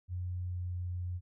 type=tone with pitch glide; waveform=sine; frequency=90 to 89.28 Hz; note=F#2 to F2; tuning=-47 to +39 cents; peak=-34 dBFS; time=0.08-1.21 s; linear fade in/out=50 ms; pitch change=-14 cents; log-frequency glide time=0.26-0.76 s; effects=none